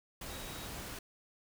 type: tone in noise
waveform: sine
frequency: 3806 Hz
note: A#7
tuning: 35 cents sharp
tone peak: -53 dBFS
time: 0.3-0.67 s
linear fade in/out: 5 ms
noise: pink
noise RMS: -44 dBFS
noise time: 0.21-0.99 s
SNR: -12 dB
effects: none